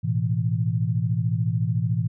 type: chord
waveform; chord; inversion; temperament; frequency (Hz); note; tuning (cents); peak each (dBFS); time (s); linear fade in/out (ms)
sine; A suspended second; none; just; 110 / 123.75 / 165; A2 / B2 / E3; 0 / +4 / +2; -24 / -25 / -26; 0.03-2.08; 20
effects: none